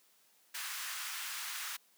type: high-pass noise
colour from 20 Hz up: pink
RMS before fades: -41 dBFS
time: 0.54-1.77 s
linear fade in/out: 10 ms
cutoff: 1200 Hz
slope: 24 dB/octave
effects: white hiss -68 dBFS RMS until 1.97 s + high-pass 200 Hz 12 dB/octave